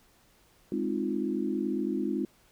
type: chord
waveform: sine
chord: F minor seventh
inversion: first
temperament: equal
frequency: 207.7 / 261.6 / 311.1 / 349.2 Hz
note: Ab3 / C4 / Eb4 / F4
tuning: 0 / 0 / 0 / 0 cents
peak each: -33 dBFS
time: 0.72-2.25 s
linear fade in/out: 2 ms
effects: pink hiss -63 dBFS RMS until 2.51 s